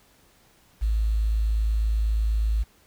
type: tone with quantisation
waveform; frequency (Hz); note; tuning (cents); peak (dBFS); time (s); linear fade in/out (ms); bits
sine; 54.1; A1; -29; -20; 0.81-2.64; 20; 8
effects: pink hiss -59 dBFS RMS until 2.86 s